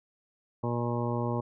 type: harmonic tone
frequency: 119.5 Hz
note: A#2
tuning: 43 cents sharp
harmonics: 1 / 2 / 3 / 4 / 5 / 7 / 8 / 9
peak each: -31 / -34 / -36 / -37 / -38 / -39 / -40 / -41 dBFS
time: 0.63-1.41 s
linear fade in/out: 10 ms
effects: none